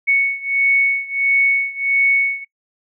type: beating tone pair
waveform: sine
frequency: 2217 / 2218.5 Hz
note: C#7 / C#7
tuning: 0 / +1 cents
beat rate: 1.5 Hz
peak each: -16 / -18 dBFS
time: 0.07-2.45 s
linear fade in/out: 20 ms
effects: noise-tail reverb RT60 0.1 s tail -23 dB re dry